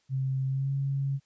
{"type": "tone with pitch glide", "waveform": "sine", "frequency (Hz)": [133, 137.69], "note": ["C3", "C#3"], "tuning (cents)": [29, -11], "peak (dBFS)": -26, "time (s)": [0.09, 1.2], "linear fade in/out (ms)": 50, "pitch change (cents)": 60, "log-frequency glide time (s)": [0.47, 0.72], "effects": ["white hiss -71 dBFS RMS until 1.25 s", "resampled to 16000 Hz"]}